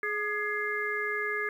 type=harmonic tone with a mistuned harmonic; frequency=419.7 Hz; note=G#4; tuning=18 cents sharp; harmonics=1 / 3 / 4 / 5; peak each=-35 / -37 / -32 / -34 dBFS; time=0.03-1.49 s; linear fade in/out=2 ms; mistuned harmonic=3; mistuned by=-46 cents; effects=10-bit